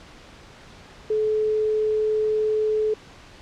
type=tone; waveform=sine; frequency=430.6 Hz; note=A4; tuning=37 cents flat; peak=-19 dBFS; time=1.1-2.94 s; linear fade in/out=5 ms; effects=pink hiss -46 dBFS RMS until 3.41 s + low-pass 5000 Hz 12 dB/octave